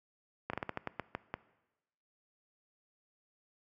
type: slowing click train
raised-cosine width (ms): 0.5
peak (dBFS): -20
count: 10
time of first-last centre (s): 0.5-1.34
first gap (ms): 34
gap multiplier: 1.24
effects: noise-tail reverb RT60 1.0 s tail -19 dB re dry + high-pass 80 Hz 12 dB/octave